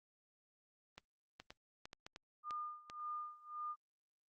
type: clicks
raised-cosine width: 0.2 ms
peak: -32 dBFS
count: 9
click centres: 0.98 / 1.4 / 1.505 / 1.855 / 1.931 / 2.065 / 2.161 / 2.508 / 2.899 s
type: tone with tremolo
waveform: sine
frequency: 1212 Hz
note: D#6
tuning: 46 cents flat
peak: -40 dBFS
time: 2.43-3.76 s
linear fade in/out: 50 ms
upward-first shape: sine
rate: 1.8 Hz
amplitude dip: 90%
effects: Opus 32 kbps